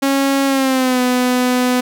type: tone with pitch glide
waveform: sawtooth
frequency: 274.3 to 250.1 Hz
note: C#4 to B3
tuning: -18 to +22 cents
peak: -9 dBFS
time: 0.02-1.81 s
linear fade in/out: 10 ms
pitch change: -160 cents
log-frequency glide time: 0.46-1.01 s
effects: none